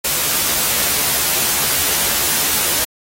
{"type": "noise with comb filter", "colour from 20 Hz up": "white", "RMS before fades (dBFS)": -17, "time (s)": [0.04, 2.85], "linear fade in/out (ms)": 10, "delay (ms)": 14, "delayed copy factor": 0.85, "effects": ["AAC 48 kbps"]}